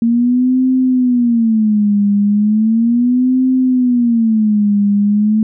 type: tone with vibrato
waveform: sine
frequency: 229 Hz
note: A#3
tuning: 31 cents flat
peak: -9 dBFS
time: 0.02-5.43 s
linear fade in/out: 2 ms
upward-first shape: sine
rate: 0.36 Hz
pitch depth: 210 cents each way
effects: none